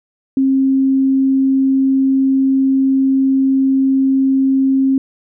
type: tone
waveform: sine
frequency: 267.7 Hz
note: C4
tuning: 40 cents sharp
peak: -10 dBFS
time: 0.37-4.98 s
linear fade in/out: 2 ms
effects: none